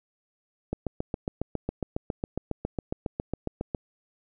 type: click train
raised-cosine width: 2 ms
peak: -15 dBFS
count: 23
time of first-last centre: 0.73-3.748 s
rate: 7.29 Hz
effects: none